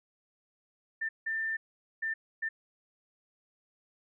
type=tone bursts at uneven times; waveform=sine; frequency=1789 Hz; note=A6; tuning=28 cents sharp; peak=-30 dBFS; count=4; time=1.01-1.09 / 1.26-1.57 / 2.02-2.14 / 2.42-2.49 s; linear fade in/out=10 ms; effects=none